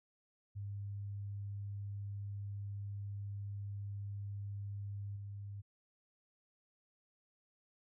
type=tone with level steps; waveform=sine; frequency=100.8 Hz; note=G2; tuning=49 cents sharp; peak=-40 / -43 dBFS; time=0.55-5.62 s; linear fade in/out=20 ms; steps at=5.16 s; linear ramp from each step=5 ms; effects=none